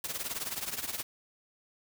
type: noise with tremolo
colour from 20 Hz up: white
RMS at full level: -33 dBFS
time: 0.04-1.03 s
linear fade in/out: 2 ms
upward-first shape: triangle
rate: 19 Hz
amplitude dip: 85%
effects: none